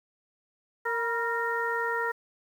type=harmonic tone with a mistuned harmonic; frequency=462.3 Hz; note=A#4; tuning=14 cents flat; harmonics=1 / 2 / 3 / 4; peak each=-32 / -32 / -32 / -32 dBFS; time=0.85-2.12 s; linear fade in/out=10 ms; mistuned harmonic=2; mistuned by=+56 cents; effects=9-bit